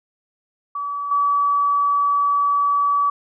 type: tone with level steps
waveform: sine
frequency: 1145 Hz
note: D6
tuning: 44 cents flat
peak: -23 / -15 dBFS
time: 0.75-3.1 s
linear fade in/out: 5 ms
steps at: 1.11 s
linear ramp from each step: 5 ms
effects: none